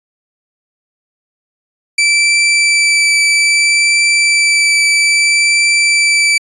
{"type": "tone with vibrato", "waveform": "sawtooth", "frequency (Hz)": 2325, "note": "D7", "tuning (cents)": -18, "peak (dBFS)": -5, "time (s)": [1.98, 6.38], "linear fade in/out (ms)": 5, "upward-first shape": "triangle", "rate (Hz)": 0.61, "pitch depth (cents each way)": 9, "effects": ["resampled to 24000 Hz"]}